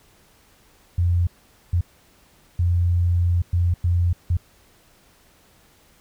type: tone bursts at uneven times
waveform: sine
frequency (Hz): 87.31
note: F2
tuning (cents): 0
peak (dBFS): -16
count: 6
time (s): 0.98-1.27 / 1.73-1.81 / 2.59-3.42 / 3.53-3.74 / 3.84-4.13 / 4.3-4.37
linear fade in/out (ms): 5
effects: pink hiss -56 dBFS RMS until 6 s